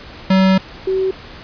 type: tone pair in turn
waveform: square / sine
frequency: 189.8 / 379.6 Hz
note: F#3 / F#4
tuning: +44 / +44 cents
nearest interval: octave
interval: 1200 cents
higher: second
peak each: -10 / -14 dBFS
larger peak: first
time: 0.3-0.58 / 0.87-1.11 s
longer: first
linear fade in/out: 5 ms
effects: pink hiss -36 dBFS RMS until 1.43 s + resampled to 11025 Hz